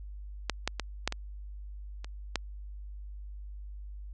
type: clicks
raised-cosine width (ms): 0.2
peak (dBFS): -10 / -11 / -14 / -10 / -17 / -25 / -11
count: 7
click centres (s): 0.497 / 0.676 / 0.797 / 1.076 / 1.124 / 2.045 / 2.357
effects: added 50 Hz sine -40 dBFS peak until 4.13 s + resampled to 22050 Hz